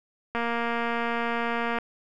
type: click train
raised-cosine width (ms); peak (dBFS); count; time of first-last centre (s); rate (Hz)
0.5; -14; 337; 0.35-1.786; 234
effects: none